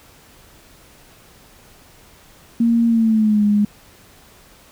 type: tone with pitch glide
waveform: sine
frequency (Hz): 232.4 to 207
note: A#3 to G#3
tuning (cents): -5 to -5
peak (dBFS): -12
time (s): 2.6-3.65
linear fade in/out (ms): 5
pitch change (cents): -200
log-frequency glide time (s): 2.87-3.44
effects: pink hiss -48 dBFS RMS until 4.71 s